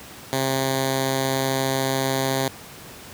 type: tone with notch filter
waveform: 5% pulse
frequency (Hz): 133.7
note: C3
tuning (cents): +38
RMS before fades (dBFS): -23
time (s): 0.33-2.48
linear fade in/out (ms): 0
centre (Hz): 1300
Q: 1.4
effects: pink hiss -41 dBFS RMS until 3.13 s + high-pass 80 Hz 12 dB/octave